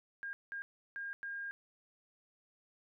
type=tone bursts at uneven times; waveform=sine; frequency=1614 Hz; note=G#6; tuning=50 cents flat; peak=-39 dBFS; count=4; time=0.23-0.33 / 0.52-0.62 / 0.96-1.13 / 1.23-1.51 s; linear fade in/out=0 ms; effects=none